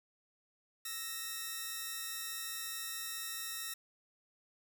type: tone pair together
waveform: 5% pulse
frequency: 1318.5 / 1864.7 Hz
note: E6 / A#6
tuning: 0 / 0 cents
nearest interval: tritone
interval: 600 cents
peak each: -33 / -30 dBFS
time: 0.85-3.74 s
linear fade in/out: 5 ms
effects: none